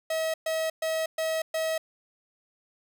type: tone bursts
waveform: 45% pulse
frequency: 641 Hz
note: E5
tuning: 49 cents flat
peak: -26 dBFS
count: 5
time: 0.1-1.78 s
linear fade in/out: 5 ms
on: 240 ms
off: 120 ms
effects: none